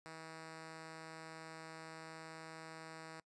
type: tone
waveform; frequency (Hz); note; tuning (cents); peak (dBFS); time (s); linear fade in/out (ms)
5% pulse; 160.7; E3; -44; -38; 0.06-3.2; 0
effects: noise-tail reverb RT60 0.1 s tail -24 dB re dry + resampled to 22050 Hz